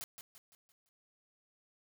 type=noise with echo; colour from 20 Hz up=white; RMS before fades=-43 dBFS; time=0.01-0.04 s; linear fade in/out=0 ms; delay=170 ms; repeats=5; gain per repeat=-7 dB; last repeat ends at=0.89 s; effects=none